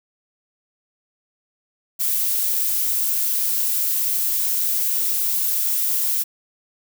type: noise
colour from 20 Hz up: violet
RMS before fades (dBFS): -21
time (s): 1.99-6.24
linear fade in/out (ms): 20
effects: none